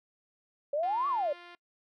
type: exponential two-way sweep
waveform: sine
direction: up then down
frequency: 554.4 to 1172 to 554.4 Hz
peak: -27 dBFS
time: 0.73-1.33 s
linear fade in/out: 5 ms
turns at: 1.08 s
type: tone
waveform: 5% pulse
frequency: 349.2 Hz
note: F4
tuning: in tune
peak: -35 dBFS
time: 0.83-1.55 s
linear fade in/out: 2 ms
effects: noise-tail reverb RT60 0.1 s tail -23 dB re dry + low-pass 3000 Hz 12 dB/octave